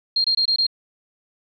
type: tone bursts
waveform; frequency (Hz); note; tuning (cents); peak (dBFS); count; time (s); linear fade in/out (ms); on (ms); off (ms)
sine; 4214; C8; +12; -16; 5; 0.16-0.667; 5; 83; 23
effects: none